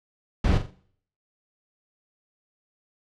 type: noise with echo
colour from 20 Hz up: brown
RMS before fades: -21 dBFS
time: 0.44-0.58 s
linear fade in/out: 5 ms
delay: 43 ms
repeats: 3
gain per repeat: -9 dB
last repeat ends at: 0.709 s
effects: noise-tail reverb RT60 0.6 s tail -20 dB re dry + low-pass 5000 Hz 12 dB/octave